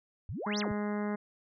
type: exponential two-way sweep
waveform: sine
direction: up then down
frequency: 76.5 to 6390 to 76.5 Hz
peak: -35 dBFS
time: 0.29-0.72 s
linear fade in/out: 0 ms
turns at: 0.59 s
type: harmonic tone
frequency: 207.7 Hz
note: G#3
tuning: in tune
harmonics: 1 / 2 / 3 / 4 / 5 / 6 / 7 / 8 / 9 / 10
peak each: -32 / -38 / -42 / -44 / -46 / -48 / -49 / -50 / -51 / -52 dBFS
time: 0.46-1.16 s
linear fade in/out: 10 ms
effects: none